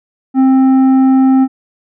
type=tone with tanh clipping; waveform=sine; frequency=263.8 Hz; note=C4; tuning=14 cents sharp; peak=-7 dBFS; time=0.34-1.48 s; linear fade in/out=50 ms; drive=8 dB; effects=none